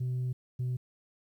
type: tone pair in turn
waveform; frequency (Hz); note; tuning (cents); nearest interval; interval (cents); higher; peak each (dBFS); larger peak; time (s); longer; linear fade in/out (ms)
sine; 126.5 / 125.7; B2 / B2; +42 / +31; unison; 11; first; -27; neither; 0-0.33 / 0.59-0.77; first; 10
effects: tanh soft clip ceiling -28 dBFS + 11-bit